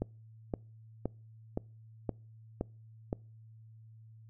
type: click train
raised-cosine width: 2 ms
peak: -19 dBFS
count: 7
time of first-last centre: 0.02-3.129 s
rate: 1.93 Hz
effects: noise-tail reverb RT60 0.4 s tail -26 dB re dry + added 111 Hz sine -52 dBFS peak until 4.29 s